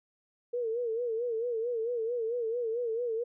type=tone with vibrato; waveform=sine; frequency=466.2 Hz; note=A#4; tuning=in tune; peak=-29 dBFS; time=0.53-3.24 s; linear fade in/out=10 ms; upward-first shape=sine; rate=4.5 Hz; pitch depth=95 cents each way; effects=none